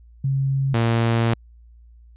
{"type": "tone pair in turn", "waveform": ["sine", "sawtooth"], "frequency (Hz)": [135.9, 115.49], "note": ["C#3", "A#2"], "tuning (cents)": [-34, -16], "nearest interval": "minor third", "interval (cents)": 282, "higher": "first", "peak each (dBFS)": [-18, -13], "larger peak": "second", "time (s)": [[0.24, 0.74], [0.74, 1.34]], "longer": "second", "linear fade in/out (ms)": 5, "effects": ["added 58 Hz sine -45 dBFS peak until 2.16 s", "resampled to 8000 Hz"]}